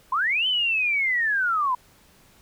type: linear two-way sweep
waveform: sine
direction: up then down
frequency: 970 to 3083 to 970 Hz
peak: -20 dBFS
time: 0.12-1.75 s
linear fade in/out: 5 ms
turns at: 0.47 s
effects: pink hiss -56 dBFS RMS until 2.41 s